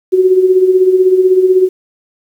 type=tone with tremolo; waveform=sine; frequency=372 Hz; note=F#4; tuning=9 cents sharp; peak=-3 dBFS; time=0.12-1.69 s; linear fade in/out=20 ms; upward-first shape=sine; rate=16 Hz; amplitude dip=60%; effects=7-bit